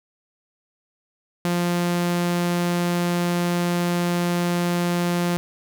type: tone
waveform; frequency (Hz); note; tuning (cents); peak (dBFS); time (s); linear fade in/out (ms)
sawtooth; 174.61; F3; 0; -16; 1.45-5.37; 0
effects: none